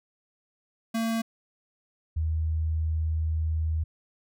square / sine tone pair in turn, 226.6 / 79.42 Hz, A#3 / D#2, -49 / +36 cents, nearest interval octave + tritone, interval 1815 cents, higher first, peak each -26 / -24 dBFS, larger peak second, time 0.94-1.22 / 2.16-3.84 s, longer second, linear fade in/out 10 ms, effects none

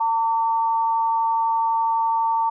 sine tone pair together, 906 / 1150.6 Hz, A#5 / D6, -50 / -36 cents, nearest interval major third, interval 414 cents, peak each -18 / -29 dBFS, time 0-2.5 s, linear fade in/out 10 ms, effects none

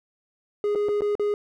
triangle tone with dropouts, 413.7 Hz, G#4, 7 cents flat, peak -19 dBFS, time 0.64-1.34 s, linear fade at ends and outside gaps 1 ms, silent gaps 0.75-0.756 / 0.886-0.89 / 1.008-1.019 / 1.153-1.196 s, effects none

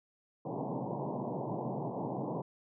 pink band-pass noise, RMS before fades -37 dBFS, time 0.45-2.42 s, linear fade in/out 5 ms, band 120 to 1000 Hz, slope 96 dB/octave, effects none

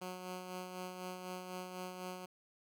10% pulse tone with tremolo, 182.9 Hz, F#3, 20 cents flat, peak -33 dBFS, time 0.01-2.26 s, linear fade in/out 10 ms, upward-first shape sine, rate 4 Hz, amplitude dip 45%, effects none

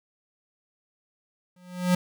square tone with exponential growth, 180 Hz, F#3, 47 cents flat, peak -17 dBFS, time 1.56-1.95 s, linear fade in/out 5 ms, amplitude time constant 83 ms, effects none

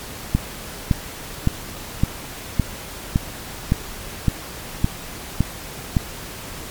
click train, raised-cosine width 5 ms, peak -3 dBFS, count 11, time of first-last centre 0.35-5.968 s, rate 1.78 Hz, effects pink hiss -34 dBFS RMS until 6.7 s + MP3 96 kbps

